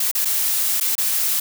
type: noise with dropouts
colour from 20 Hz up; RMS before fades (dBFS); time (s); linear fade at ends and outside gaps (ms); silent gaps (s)
blue; -20; 0-1.4; 5; 0.114-0.15 / 0.249-0.254 / 0.801-0.809 / 0.953-0.98
effects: none